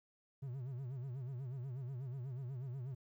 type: tone with vibrato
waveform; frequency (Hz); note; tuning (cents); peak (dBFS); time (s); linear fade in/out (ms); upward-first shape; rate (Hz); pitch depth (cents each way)
triangle; 129; C3; -24; -39; 0.42-2.95; 10; sine; 8.2; 140
effects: 13-bit